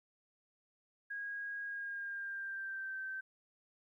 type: tone with pitch glide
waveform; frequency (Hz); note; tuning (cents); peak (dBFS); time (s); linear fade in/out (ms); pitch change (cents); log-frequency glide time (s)
sine; 1640 to 1551.5; G#6 to G6; -22 to -18; -39; 1.1-3.21; 10; -96; 1.63-2.99
effects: 13-bit